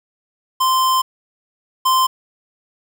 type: tone pair in turn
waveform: square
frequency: 1040 / 1040 Hz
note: C6 / C6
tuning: -11 / -11 cents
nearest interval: unison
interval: 0 cents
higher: neither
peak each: -14 / -13 dBFS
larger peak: second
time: 0.6-1.02 / 1.85-2.07 s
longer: first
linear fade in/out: 10 ms
effects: 7-bit